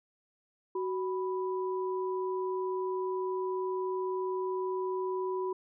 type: tone pair together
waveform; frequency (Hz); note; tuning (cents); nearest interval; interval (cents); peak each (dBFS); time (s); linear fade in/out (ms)
sine; 373.7 / 987.8; F#4 / B5; +17 / 0; octave + perfect fourth; 1683; -31 / -37; 0.75-5.53; 5
effects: none